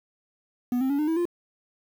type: tone with pitch steps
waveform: triangle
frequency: 245.9 / 263.5 / 282.5 / 302.7 / 324.5 / 347.8 Hz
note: B3 / C4 / C#4 / D#4 / E4 / F4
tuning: -7 / +12 / +33 / -48 / -27 / -7 cents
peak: -20 dBFS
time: 0.72-1.254 s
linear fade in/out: 2 ms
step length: 89 ms
effects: 8-bit